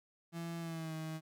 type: tone with pitch glide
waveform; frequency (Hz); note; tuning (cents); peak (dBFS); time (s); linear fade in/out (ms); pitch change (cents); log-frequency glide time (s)
35% pulse; 167.9 to 158.66; E3 to D#3; +32 to +34; -38; 0.32-1.21; 50; -98; 0.59-0.94
effects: none